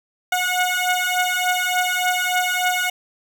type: beating tone pair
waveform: 15% pulse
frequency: 726 / 729.4 Hz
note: F#5 / F#5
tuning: -33 / -25 cents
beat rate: 3.4 Hz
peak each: -15 dBFS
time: 0.32-2.9 s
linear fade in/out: 5 ms
effects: none